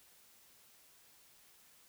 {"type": "silence", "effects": ["white hiss -64 dBFS RMS until 1.88 s"]}